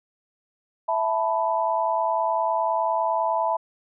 sine chord, E suspended fourth, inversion none, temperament just, 659.3 / 879 / 988.9 Hz, E5 / A5 / B5, 0 / -2 / +2 cents, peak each -25 / -25 / -25 dBFS, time 0.88-3.57 s, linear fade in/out 10 ms, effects none

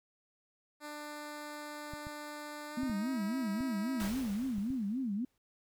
10% pulse tone with pitch glide, 297.3 to 322.3 Hz, D4 to E4, +21 to -39 cents, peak -34 dBFS, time 0.8-4.12 s, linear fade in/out 50 ms, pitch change +140 cents, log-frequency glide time 2.68-3.21 s
clicks, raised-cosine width 5 ms, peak -33 dBFS, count 7, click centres 1.936 / 2.069 / 2.833 / 2.898 / 3.607 / 4.583 / 4.704 s
sine tone with vibrato, 230 Hz, A#3, 23 cents flat, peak -32 dBFS, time 2.77-5.25 s, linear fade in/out 5 ms, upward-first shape sine, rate 3.7 Hz, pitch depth 270 cents each way
pink noise with exponential decay, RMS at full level -40 dBFS, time 4-5.38 s, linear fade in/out 2 ms, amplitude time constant 300 ms
effects none

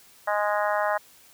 harmonic tone, 207.7 Hz, G#3, in tune, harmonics 3 / 4 / 5 / 6 / 7 / 8 / 9, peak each -26 / -28 / -30 / -32 / -33 / -34 / -35 dBFS, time 0.27-0.98 s, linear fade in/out 10 ms, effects white hiss -54 dBFS RMS until 1.33 s

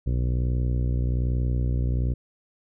harmonic tone, 61.2 Hz, B1, 15 cents flat, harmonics 1 / 2 / 3 / 4 / 5 / 6 / 7 / 8 / 9, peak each -23 / -26 / -38 / -37 / -40 / -43 / -47 / -46 / -50 dBFS, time 0.06-2.14 s, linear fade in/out 10 ms, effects none

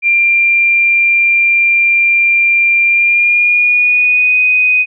sine tone with pitch glide, 2381 to 2496 Hz, D7 to D#7, +23 to +5 cents, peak -7 dBFS, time 0.02-4.86 s, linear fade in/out 50 ms, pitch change +82 cents, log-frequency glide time 2.85-4.39 s, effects none

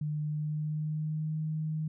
sine tone with pitch glide, 150.8 to 155.94 Hz, D3 to D#3, +46 to +4 cents, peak -30 dBFS, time 0.01-1.88 s, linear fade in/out 5 ms, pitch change +58 cents, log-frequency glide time 0.25-1.38 s, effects none

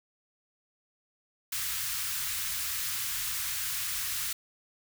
white band-stop noise, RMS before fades -33 dBFS, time 1.52-4.33 s, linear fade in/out 5 ms, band 130 to 1200 Hz, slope 24 dB/octave, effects none

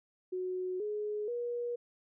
sine tone with pitch steps, 367.9 / 420.2 / 479.9 Hz, F#4 / G#4 / B4, -10 / +20 / -50 cents, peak -33 dBFS, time 0.32-1.76 s, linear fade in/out 10 ms, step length 480 ms, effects none

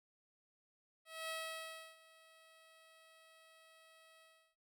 10% pulse tone with ADSR envelope, 645 Hz, E5, 38 cents flat, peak -32 dBFS, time 1.05-4.56 s, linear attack 240 ms, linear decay 670 ms, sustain -22 dB, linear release 340 ms, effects none

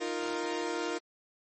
sawtooth chord, Eb suspended second, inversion none, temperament equal, 311.1 / 349.2 / 466.2 Hz, Eb4 / F4 / Bb4, 0 / 0 / 0 cents, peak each -34 / -31 / -32 dBFS, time 0-0.99 s, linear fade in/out 20 ms, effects MP3 32 kbps

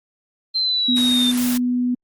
sine exponential sweep, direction down, 4146 to 3575 Hz, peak -17 dBFS, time 0.54-1.32 s, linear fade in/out 20 ms
sine tone, 246.9 Hz, B3, in tune, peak -17 dBFS, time 0.88-1.95 s, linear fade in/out 10 ms
white noise, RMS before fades -27 dBFS, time 0.96-1.58 s, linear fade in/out 10 ms
effects Opus 32 kbps

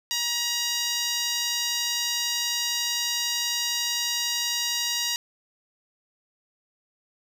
10% pulse tone with band-pass filter, 951 Hz, A#5, 34 cents sharp, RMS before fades -27 dBFS, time 0.11-5.16 s, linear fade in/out 0 ms, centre 6700 Hz, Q 0.71, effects none

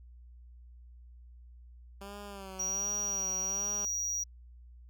10% pulse tone with vibrato, 196 Hz, G3, in tune, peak -35 dBFS, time 2.01-3.85 s, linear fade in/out 2 ms, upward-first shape sine, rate 1.3 Hz, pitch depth 70 cents each way
triangle tone, 5760 Hz, F#8, 47 cents flat, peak -30 dBFS, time 2.59-4.24 s, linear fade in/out 10 ms
effects added 60 Hz sine -50 dBFS peak until 4.89 s

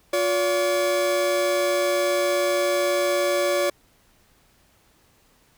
40% pulse tone pair together, 355.5 / 572 Hz, F4 / D5, +31 / -46 cents, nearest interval minor sixth, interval 823 cents, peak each -25 / -20 dBFS, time 0.13-3.7 s, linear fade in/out 5 ms, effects pink hiss -60 dBFS RMS until 5.57 s

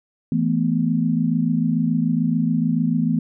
sine chord, E suspended fourth, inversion none, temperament equal, 164.81 / 220 / 246.9 Hz, E3 / A3 / B3, 0 / 0 / 0 cents, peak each -21 / -22 / -21 dBFS, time 0.32-3.19 s, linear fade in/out 2 ms, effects none

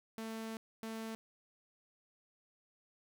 sawtooth tone bursts at uneven times, 223.1 Hz, A3, 24 cents sharp, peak -37 dBFS, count 2, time 0.18-0.57 / 0.83-1.15 s, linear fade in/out 0 ms, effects none

